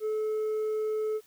triangle tone with hard clipping, 432 Hz, A4, 32 cents flat, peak -26 dBFS, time 0-1.21 s, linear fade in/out 50 ms, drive 1 dB, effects white hiss -61 dBFS RMS until 1.26 s

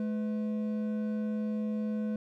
triangle tone pair together, 214.5 / 500.8 Hz, A3 / B4, -44 / +24 cents, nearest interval octave + minor third, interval 1468 cents, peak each -28 / -39 dBFS, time 0-2.16 s, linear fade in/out 2 ms, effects none

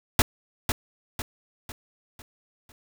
pink noise with echo, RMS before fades -17 dBFS, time 0.19-0.22 s, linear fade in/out 2 ms, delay 500 ms, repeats 5, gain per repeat -7 dB, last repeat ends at 2.72 s, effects none

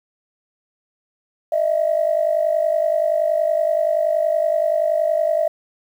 sine tone pair together, 614 / 664.6 Hz, D#5 / E5, -23 / +14 cents, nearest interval minor second, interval 137 cents, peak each -18 dBFS, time 1.52-5.48 s, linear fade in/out 5 ms, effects tanh soft clip ceiling -8 dBFS + 8-bit

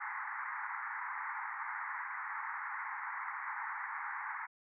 pink band-pass noise, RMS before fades -41 dBFS, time 0-4.47 s, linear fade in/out 20 ms, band 840 to 2100 Hz, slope 96 dB/octave, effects none

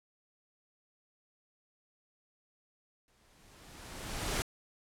pink noise with exponential growth, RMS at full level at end -31 dBFS, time 3.08-4.42 s, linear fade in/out 0 ms, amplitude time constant 290 ms, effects low-pass 11000 Hz 12 dB/octave

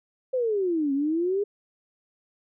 sine exponential two-way sweep, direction down then up, 529 to 270 to 417 Hz, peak -22 dBFS, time 0.33-1.44 s, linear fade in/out 10 ms, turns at 0.93 s, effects none

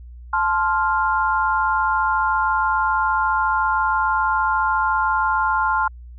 sine chord, F major, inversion first, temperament just, 873.1 / 1047.7 / 1396.9 Hz, A5 / C6 / F6, -14 / +2 / 0 cents, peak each -21 dBFS, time 0.33-5.88 s, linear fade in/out 5 ms, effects added 60 Hz sine -36 dBFS peak until 6.18 s

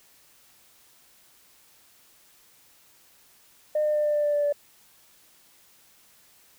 sine tone with pitch steps, 607 / 603.2 / 599.3 / 595.5 / 591.8 / 588 / 584.3 / 580.6 Hz, D#5 / D5 / D5 / D5 / D5 / D5 / D5 / D5, -43 / +46 / +35 / +24 / +13 / +2 / -9 / -20 cents, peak -20 dBFS, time 3.75-4.526 s, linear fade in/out 5 ms, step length 97 ms, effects tanh soft clip ceiling -17 dBFS + white hiss -58 dBFS RMS until 6.58 s

